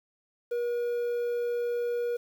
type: tone with quantisation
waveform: triangle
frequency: 479.7 Hz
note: A#4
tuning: 50 cents sharp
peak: -25 dBFS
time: 0.51-2.17 s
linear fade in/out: 10 ms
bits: 9
effects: none